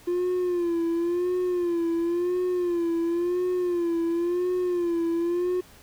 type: tone with vibrato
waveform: triangle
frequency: 348.4 Hz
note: F4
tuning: 4 cents flat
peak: -20 dBFS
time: 0.07-5.61 s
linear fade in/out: 10 ms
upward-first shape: sine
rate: 0.95 Hz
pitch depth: 72 cents each way
effects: tanh soft clip ceiling -16 dBFS + pink hiss -52 dBFS RMS until 5.82 s